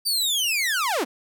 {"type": "linear sweep", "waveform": "sawtooth", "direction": "down", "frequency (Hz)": [4699, 208.2], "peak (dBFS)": -18, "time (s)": [0.05, 1.05], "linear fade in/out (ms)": 20, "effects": []}